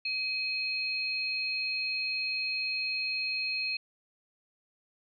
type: tone pair together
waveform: sine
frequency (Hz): 2524 / 4245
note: D#7 / C8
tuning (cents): +24 / +24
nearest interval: major sixth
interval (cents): 900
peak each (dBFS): -31 / -34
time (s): 0.05-3.77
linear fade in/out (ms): 5
effects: none